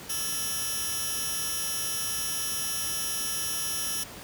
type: tone cluster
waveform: 5% pulse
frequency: 1315 / 1732 / 3044 / 5600 Hz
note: E6 / A6 / F#7 / F8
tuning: -5 / -28 / +48 / +4 cents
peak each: -26 dBFS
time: 0.09-4.04 s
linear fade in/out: 10 ms
effects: pink hiss -43 dBFS RMS until 4.23 s + high-pass 60 Hz 12 dB/octave